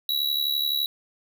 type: tone with amplitude modulation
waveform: square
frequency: 3900 Hz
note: B7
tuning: 23 cents flat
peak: -20 dBFS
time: 0.09-0.86 s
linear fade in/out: 2 ms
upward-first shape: sine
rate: 71.8 Hz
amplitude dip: 75%
effects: 10-bit